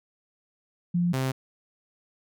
sine / sawtooth tone pair in turn, 174.61 / 131.64 Hz, F3 / C3, 0 / +11 cents, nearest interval perfect fourth, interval 489 cents, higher first, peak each -21 dBFS, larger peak neither, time 0.94-1.13 / 1.13-1.32 s, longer neither, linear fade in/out 10 ms, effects none

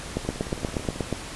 two click trains, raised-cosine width 2 ms, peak -22 / -11 dBFS, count 14 / 9, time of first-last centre 0.25-0.96 / 0.17-1.127 s, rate 18.3 / 8.36 Hz, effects pink hiss -37 dBFS RMS until 1.35 s + resampled to 24000 Hz

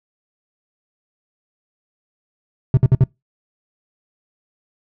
triangle tone bursts, 130 Hz, C3, 11 cents flat, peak -6 dBFS, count 4, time 2.74-3.039 s, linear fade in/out 2 ms, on 32 ms, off 57 ms, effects noise-tail reverb RT60 0.2 s tail -25 dB re dry

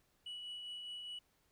sine tone with tremolo, 2941 Hz, F#7, 11 cents flat, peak -40 dBFS, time 0.26-1.19 s, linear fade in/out 5 ms, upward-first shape triangle, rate 4.9 Hz, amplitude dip 40%, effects tanh soft clip ceiling -42 dBFS + pink hiss -75 dBFS RMS until 1.51 s

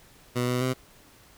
15% pulse tone with pitch steps, 123.1 / 124.5 / 128.5 Hz, B2 / B2 / C3, -5 / +14 / -31 cents, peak -18 dBFS, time 0.35-0.74 s, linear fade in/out 20 ms, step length 130 ms, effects pink hiss -55 dBFS RMS until 1.37 s

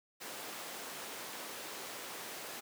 pink high-pass noise, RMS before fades -45 dBFS, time 0.2-2.61 s, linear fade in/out 20 ms, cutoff 370 Hz, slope 12 dB/octave, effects none

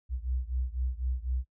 sine beating tone pair, 61.4 / 65.4 Hz, B1 / C2, -9 / 0 cents, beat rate 4 Hz, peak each -31 / -33 dBFS, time 0.09-1.45 s, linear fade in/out 50 ms, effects noise-tail reverb RT60 0.1 s tail -24 dB re dry

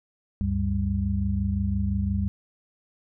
sine tone cluster, 70.4 / 96.2 / 198 Hz, C#2 / G2 / G3, +27 / -32 / +18 cents, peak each -27 dBFS, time 0.41-2.28 s, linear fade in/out 0 ms, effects none

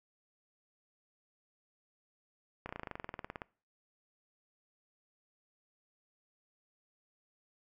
slowing click train, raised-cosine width 0.5 ms, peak -25 dBFS, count 18, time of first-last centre 2.66-3.418 s, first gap 32 ms, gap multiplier 1.04, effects noise-tail reverb RT60 0.4 s tail -23 dB re dry

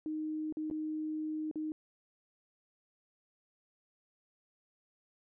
sine tone with dropouts, 310 Hz, D#4, 6 cents flat, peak -34 dBFS, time 0.06-1.72 s, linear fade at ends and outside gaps 1 ms, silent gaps 0.525-0.57 / 0.701-0.711 / 1.513-1.557 s, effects none

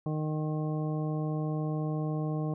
harmonic tone, 154 Hz, D#3, 17 cents flat, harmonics 1 / 2 / 3 / 4 / 5 / 7, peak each -30 / -36 / -40 / -42 / -44 / -47 dBFS, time 0.06-2.54 s, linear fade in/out 2 ms, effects none

